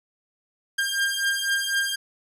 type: beating tone pair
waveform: sawtooth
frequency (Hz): 1600 / 1604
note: G6 / G6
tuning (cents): +35 / +39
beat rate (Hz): 4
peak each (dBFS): -22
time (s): 0.78-1.96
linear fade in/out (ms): 10
effects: resampled to 32000 Hz